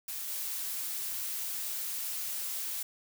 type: noise with level steps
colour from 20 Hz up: blue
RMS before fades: -38 / -36 dBFS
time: 0.08-2.83 s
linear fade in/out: 5 ms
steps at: 0.28 s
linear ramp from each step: 20 ms
effects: none